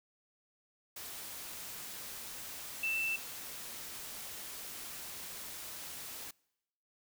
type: tone in noise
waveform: sine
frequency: 2663 Hz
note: E7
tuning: 17 cents sharp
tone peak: -31 dBFS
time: 2.83-3.16 s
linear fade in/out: 5 ms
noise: white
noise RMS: -45 dBFS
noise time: 0.96-6.31 s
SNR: +11 dB
effects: noise-tail reverb RT60 0.9 s tail -26 dB re dry